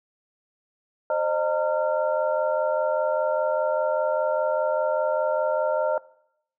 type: tone cluster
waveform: sine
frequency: 527 / 612 / 913 / 1379 Hz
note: C5 / D#5 / A#5 / F6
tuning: +12 / -29 / -36 / -22 cents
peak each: -28 / -23 / -29 / -32 dBFS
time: 1.1-5.98 s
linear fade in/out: 2 ms
effects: noise-tail reverb RT60 0.7 s tail -20 dB re dry